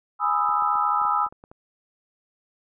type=chord; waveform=sine; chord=E major seventh; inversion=first; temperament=equal; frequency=830.6 / 987.8 / 1244.5 / 1318.5 Hz; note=G#5 / B5 / D#6 / E6; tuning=0 / 0 / 0 / 0 cents; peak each=-26 / -27 / -24 / -24 dBFS; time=0.19-1.29 s; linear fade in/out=50 ms
type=clicks; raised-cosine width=1 ms; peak=-31 dBFS; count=9; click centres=0.492 / 0.623 / 0.755 / 1.017 / 1.052 / 1.265 / 1.325 / 1.439 / 1.515 s
effects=none